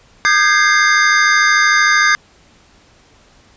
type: chord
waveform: square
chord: Ab major seventh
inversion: second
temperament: equal with one note detuned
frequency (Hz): 1213.3 / 1568 / 1661.2 / 2093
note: Eb6 / G6 / Ab6 / C7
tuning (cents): -44 / 0 / 0 / 0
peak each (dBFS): -16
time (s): 0.25-2.15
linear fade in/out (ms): 0
effects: pink hiss -49 dBFS RMS until 3.56 s + resampled to 16000 Hz